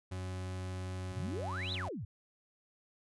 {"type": "tone", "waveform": "40% pulse", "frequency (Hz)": 92.5, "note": "F#2", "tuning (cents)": 0, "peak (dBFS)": -37, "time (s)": [0.11, 1.89], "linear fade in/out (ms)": 10}
{"type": "exponential two-way sweep", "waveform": "sine", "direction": "up then down", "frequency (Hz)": [82.41, 4182, 82.41], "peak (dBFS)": -38, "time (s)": [1.12, 2.05], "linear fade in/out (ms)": 5, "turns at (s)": 1.73}
{"type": "tone with exponential growth", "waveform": "sine", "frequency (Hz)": 3951, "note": "B7", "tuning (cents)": 0, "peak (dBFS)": -39, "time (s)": [1.4, 1.75], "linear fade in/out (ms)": 2, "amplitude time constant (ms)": 76}
{"effects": ["resampled to 24000 Hz"]}